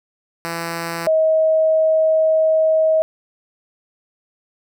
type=tone pair in turn; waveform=5% pulse / sine; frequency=167.6 / 634.8 Hz; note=E3 / D#5; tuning=+29 / +35 cents; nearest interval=octave + major seventh; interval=2306 cents; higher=second; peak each=-12 / -12 dBFS; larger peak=neither; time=0.45-1.07 / 1.07-3.02 s; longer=second; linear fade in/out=0 ms; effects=none